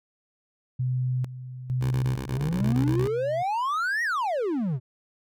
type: tone with tremolo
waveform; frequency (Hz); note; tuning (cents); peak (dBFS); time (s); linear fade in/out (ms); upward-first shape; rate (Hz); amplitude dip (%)
sine; 127; B2; +49; -23; 0.79-3.43; 10; square; 1.1; 75
type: tone bursts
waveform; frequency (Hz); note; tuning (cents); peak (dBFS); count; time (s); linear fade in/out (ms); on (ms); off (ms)
10% pulse; 66; C2; +16; -23; 11; 1.81-3.076; 5; 96; 21
type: exponential two-way sweep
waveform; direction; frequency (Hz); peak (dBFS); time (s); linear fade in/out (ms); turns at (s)
triangle; up then down; 116.54 to 1934 to 116.54; -22; 2.29-4.8; 50; 4.03
effects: none